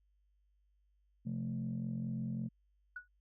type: chord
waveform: sine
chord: F major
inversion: second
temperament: equal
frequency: 130.81 / 174.61 / 220 Hz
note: C3 / F3 / A3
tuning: 0 / 0 / 0 cents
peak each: -39 / -41 / -38 dBFS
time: 1.25-2.49 s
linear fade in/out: 20 ms
type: tone with exponential decay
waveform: sine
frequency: 1468 Hz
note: F#6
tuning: 14 cents flat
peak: -38 dBFS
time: 2.96-3.08 s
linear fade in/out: 5 ms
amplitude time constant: 25 ms
effects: tanh soft clip ceiling -30 dBFS + added 50 Hz sine -70 dBFS peak until 3.2 s